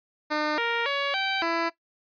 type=tone with pitch steps; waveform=10% pulse; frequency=302.6 / 467.2 / 562 / 776 / 333.5 Hz; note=D#4 / A#4 / C#5 / G5 / E4; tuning=-48 / +4 / +24 / -18 / +20 cents; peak=-16 dBFS; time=0.3-1.7 s; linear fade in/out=20 ms; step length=280 ms; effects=noise-tail reverb RT60 0.1 s tail -17 dB re dry + resampled to 11025 Hz